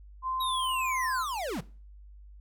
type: tone with pitch glide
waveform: sine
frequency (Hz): 1038 to 1031.4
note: C6 to C6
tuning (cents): -14 to -25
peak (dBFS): -29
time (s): 0.22-1.26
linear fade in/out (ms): 50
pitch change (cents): -11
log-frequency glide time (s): 0.72-0.98
type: linear sweep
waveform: square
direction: down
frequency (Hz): 3870 to 120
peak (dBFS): -32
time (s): 0.4-1.61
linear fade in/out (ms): 10
effects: noise-tail reverb RT60 0.4 s tail -20 dB re dry + added 50 Hz sine -47 dBFS peak until 2.4 s